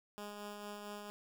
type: tone with tremolo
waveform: 10% pulse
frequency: 206.6 Hz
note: G#3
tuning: 9 cents flat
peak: -35 dBFS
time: 0.18-1.1 s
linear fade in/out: 0 ms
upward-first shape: triangle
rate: 4.4 Hz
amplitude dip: 35%
effects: 11-bit